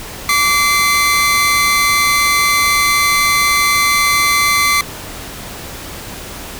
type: tone pair together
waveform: sawtooth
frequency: 1158.4 / 2064 Hz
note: D6 / C7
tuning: -24 / -24 cents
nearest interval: minor seventh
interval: 1000 cents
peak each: -10 dBFS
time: 0.29-4.81 s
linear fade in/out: 2 ms
effects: pink hiss -29 dBFS RMS until 6.59 s